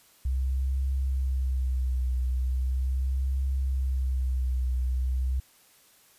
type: tone with vibrato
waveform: sine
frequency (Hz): 64.8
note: C2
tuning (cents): -16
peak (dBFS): -24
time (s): 0.25-5.4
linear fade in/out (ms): 5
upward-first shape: triangle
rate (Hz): 0.39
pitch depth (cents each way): 54
effects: white hiss -59 dBFS RMS until 6.18 s + resampled to 32000 Hz